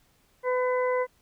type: harmonic tone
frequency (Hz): 503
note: B4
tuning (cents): +32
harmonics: 1 / 2 / 3 / 4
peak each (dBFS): -24 / -30 / -40 / -35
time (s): 0.43-1.07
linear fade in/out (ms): 50
effects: pink hiss -65 dBFS RMS until 1.21 s